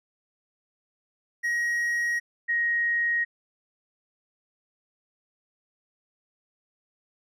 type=tone pair in turn; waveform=triangle / sine; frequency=1892 / 1881.1 Hz; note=A#6 / A#6; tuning=+25 / +15 cents; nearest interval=unison; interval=10 cents; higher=first; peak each=-22 dBFS; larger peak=neither; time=1.43-2.2 / 2.48-3.25 s; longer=neither; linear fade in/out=20 ms; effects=none